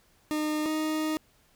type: tone pair in turn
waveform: 40% pulse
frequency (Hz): 305.2 / 310.9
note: D#4 / D#4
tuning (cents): -33 / -1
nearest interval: unison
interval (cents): 32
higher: second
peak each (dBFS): -26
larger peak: neither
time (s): 0.31-0.66 / 0.66-1.17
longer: second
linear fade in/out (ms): 0
effects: pink hiss -64 dBFS RMS until 1.55 s